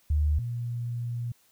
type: tone pair in turn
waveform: sine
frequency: 75.1 / 119.21 Hz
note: D2 / A#2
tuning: +39 / +39 cents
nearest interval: minor sixth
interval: 800 cents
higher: second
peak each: -21 / -29 dBFS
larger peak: first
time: 0.1-0.39 / 0.39-1.32 s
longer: second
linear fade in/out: 5 ms
effects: white hiss -64 dBFS RMS until 1.51 s